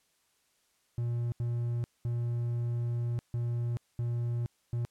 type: tone bursts at uneven times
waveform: triangle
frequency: 119 Hz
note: A#2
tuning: 36 cents sharp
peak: -27 dBFS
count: 6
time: 0.98-1.32 / 1.4-1.84 / 2.05-3.19 / 3.34-3.77 / 3.99-4.46 / 4.73-4.85 s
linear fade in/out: 0 ms
effects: white hiss -72 dBFS RMS until 4.9 s + low-pass 11000 Hz 12 dB/octave